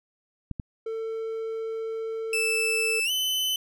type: clicks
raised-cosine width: 5 ms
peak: -19 dBFS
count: 2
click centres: 0.513 / 0.598 s
type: tone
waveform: triangle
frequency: 447.5 Hz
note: A4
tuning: 29 cents sharp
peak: -27 dBFS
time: 0.86-3 s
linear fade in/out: 5 ms
type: tone with pitch glide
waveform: 40% pulse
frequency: 2637 to 3029 Hz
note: E7 to F#7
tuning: 0 to +40 cents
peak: -23 dBFS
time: 2.33-3.56 s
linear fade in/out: 2 ms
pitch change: +240 cents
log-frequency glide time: 3.05-3.11 s
effects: none